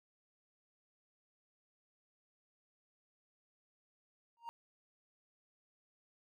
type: tone with exponential growth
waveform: triangle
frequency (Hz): 932.3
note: A#5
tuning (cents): 0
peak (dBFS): -36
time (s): 4.37-4.49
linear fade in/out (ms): 0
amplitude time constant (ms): 25
effects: none